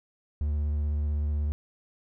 triangle tone with vibrato, 74.1 Hz, D2, 16 cents sharp, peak -23 dBFS, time 0.41-1.52 s, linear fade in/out 0 ms, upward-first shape sine, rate 16 Hz, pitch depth 19 cents each way, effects none

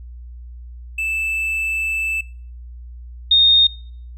triangle / sine tone pair in turn, 2637 / 3688 Hz, E7 / A#7, 0 / -19 cents, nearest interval tritone, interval 581 cents, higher second, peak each -18 / -9 dBFS, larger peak second, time 0.98-2.21 / 3.31-3.67 s, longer first, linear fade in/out 5 ms, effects noise-tail reverb RT60 0.5 s tail -23 dB re dry + added 60 Hz sine -33 dBFS peak until 4.17 s

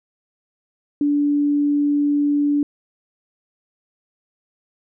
sine tone, 290 Hz, D4, 22 cents flat, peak -15 dBFS, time 1.01-2.63 s, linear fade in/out 2 ms, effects none

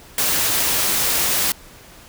white noise, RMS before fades -19 dBFS, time 0.18-1.52 s, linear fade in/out 2 ms, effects pink hiss -44 dBFS RMS until 2.08 s

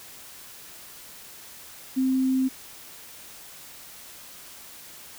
sine tone, 261.5 Hz, C4, 1 cent flat, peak -20 dBFS, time 1.96-2.49 s, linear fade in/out 20 ms, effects white hiss -45 dBFS RMS until 5.18 s

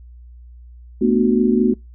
sine chord, B minor seventh, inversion third, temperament just, 222.2 / 246.9 / 296.3 / 370.4 Hz, A3 / B3 / D4 / F#4, +17 / 0 / +15 / +2 cents, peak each -17 / -17 / -23 / -18 dBFS, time 1.01-1.74 s, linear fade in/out 10 ms, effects noise-tail reverb RT60 0.2 s tail -26 dB re dry + added 60 Hz sine -38 dBFS peak until 1.94 s

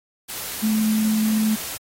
sine tone in noise, 217 Hz, A3, 24 cents flat, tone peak -17 dBFS, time 0.62-1.56 s, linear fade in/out 20 ms, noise white, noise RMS -31 dBFS, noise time 0.28-1.78 s, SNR +11 dB, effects AAC 48 kbps

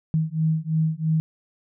sine beating tone pair, 157.3 / 160.3 Hz, D#3 / E3, +19 / -48 cents, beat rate 3 Hz, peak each -23 dBFS, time 0.14-1.2 s, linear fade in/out 0 ms, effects none

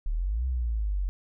sine exponential two-way sweep, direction up then down, 34.58 to 65.3 to 44.84 Hz, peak -25 dBFS, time 0.06-1.09 s, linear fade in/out 0 ms, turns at 0.46 s, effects none

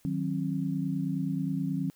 sine chord, C diminished, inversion first, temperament equal with one note detuned, 155.56 / 185 / 268.2 Hz, Eb3 / Gb3 / C4, 0 / 0 / +43 cents, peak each -32 dBFS, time 0.05-1.9 s, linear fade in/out 0 ms, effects white hiss -64 dBFS RMS until 1.95 s

